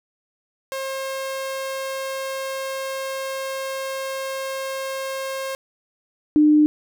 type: tone pair in turn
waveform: sawtooth / sine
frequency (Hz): 535 / 301.5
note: C5 / D4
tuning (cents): +38 / +46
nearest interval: minor seventh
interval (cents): 992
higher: first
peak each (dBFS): -22 / -11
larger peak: second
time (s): 0.72-5.55 / 6.36-6.66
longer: first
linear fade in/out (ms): 0
effects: none